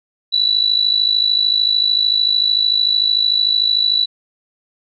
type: tone with amplitude modulation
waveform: sine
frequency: 3951 Hz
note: B7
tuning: in tune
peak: -9 dBFS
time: 0.32-4.06 s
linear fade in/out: 20 ms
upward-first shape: sine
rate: 53.4 Hz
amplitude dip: 75%
effects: none